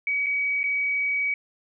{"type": "tone with dropouts", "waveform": "sine", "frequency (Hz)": 2268, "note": "C#7", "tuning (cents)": 39, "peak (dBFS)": -22, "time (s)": [0.07, 1.34], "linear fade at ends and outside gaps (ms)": 2, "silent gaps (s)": [[0.262, 0.266], [0.632, 0.639]], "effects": []}